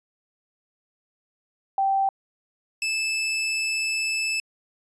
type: tone pair in turn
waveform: sine / sawtooth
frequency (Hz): 780 / 2624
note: G5 / E7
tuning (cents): -9 / -9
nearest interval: octave + major sixth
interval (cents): 2100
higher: second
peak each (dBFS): -19 / -20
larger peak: first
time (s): 1.78-2.09 / 2.82-4.4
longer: second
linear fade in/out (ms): 2
effects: resampled to 22050 Hz